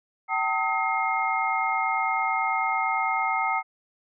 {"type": "tone cluster", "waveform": "sine", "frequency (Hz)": [769, 898, 1270, 2134], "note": ["G5", "A5", "D#6", "C7"], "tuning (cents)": [-33, 35, 35, 34], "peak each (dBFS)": -28, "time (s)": [0.28, 3.63], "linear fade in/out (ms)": 50, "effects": []}